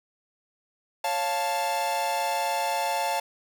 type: chord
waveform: 45% pulse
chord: Db augmented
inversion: none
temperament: equal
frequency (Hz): 554.4 / 698.5 / 880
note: Db5 / F5 / A5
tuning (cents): 0 / 0 / 0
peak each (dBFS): -33 / -30 / -27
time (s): 1.04-3.2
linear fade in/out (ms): 5
effects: none